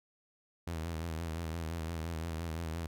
sawtooth tone with vibrato, 82 Hz, E2, 9 cents flat, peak -32 dBFS, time 0.67-2.87 s, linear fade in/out 5 ms, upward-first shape sine, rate 5.8 Hz, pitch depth 67 cents each way, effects none

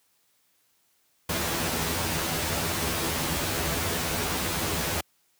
pink noise with comb filter, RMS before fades -28 dBFS, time 1.29-5.01 s, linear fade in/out 5 ms, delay 12 ms, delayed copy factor +0.9, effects white hiss -68 dBFS RMS until 5.39 s + high-pass 60 Hz 12 dB/octave

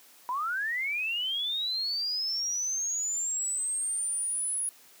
sine linear sweep, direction up, 955 to 10480 Hz, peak -28 dBFS, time 0.29-4.69 s, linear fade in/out 0 ms, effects white hiss -56 dBFS RMS until 5 s + high-pass 200 Hz 12 dB/octave

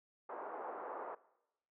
white band-pass noise, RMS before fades -45 dBFS, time 0.29-1.15 s, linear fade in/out 5 ms, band 380 to 1100 Hz, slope 24 dB/octave, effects noise-tail reverb RT60 0.9 s tail -20 dB re dry + low-pass 2000 Hz 12 dB/octave

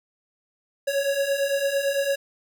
square beating tone pair, 550 / 558.9 Hz, C#5 / C#5, -14 / +14 cents, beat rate 8.9 Hz, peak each -28 / -24 dBFS, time 0.87-2.16 s, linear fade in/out 10 ms, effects none

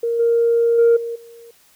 sine tone with level steps, 466.2 Hz, A#4, in tune, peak -17 / -12 / -8 / -23 / -39 dBFS, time 0.03-1.51 s, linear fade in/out 5 ms, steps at 0.19 / 0.78 / 0.96 / 1.15 s, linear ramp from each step 10 ms, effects tanh soft clip ceiling -7 dBFS + white hiss -54 dBFS RMS until 1.75 s

